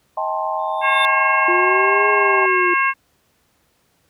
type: chord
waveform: sine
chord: A half-diminished seventh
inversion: second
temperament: just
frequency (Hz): 633.6 / 792 / 880 / 1056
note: Eb5 / G5 / A5 / C6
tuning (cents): +31 / +18 / 0 / +16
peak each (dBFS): -25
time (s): 0.17-2.46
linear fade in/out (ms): 5
type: tone with exponential growth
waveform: triangle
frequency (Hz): 3582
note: A7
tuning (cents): +30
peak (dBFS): -17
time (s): 0.59-1.05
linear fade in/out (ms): 0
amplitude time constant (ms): 100
type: harmonic tone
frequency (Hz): 540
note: C#5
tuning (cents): -45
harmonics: 2 / 3 / 4 / 5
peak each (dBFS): -18 / -20 / -21 / -22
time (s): 0.81-2.94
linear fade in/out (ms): 50
type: linear two-way sweep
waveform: sine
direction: up then down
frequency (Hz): 349.2 to 415.3 to 349.2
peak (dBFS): -19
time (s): 1.48-2.74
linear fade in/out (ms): 5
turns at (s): 2.1
effects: pink hiss -62 dBFS RMS until 4.09 s + high-pass 60 Hz 12 dB/octave